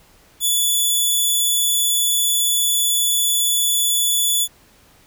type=tone; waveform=10% pulse; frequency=3447 Hz; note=A7; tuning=36 cents flat; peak=-8 dBFS; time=0.4-4.48 s; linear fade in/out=50 ms; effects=pink hiss -52 dBFS RMS until 5.06 s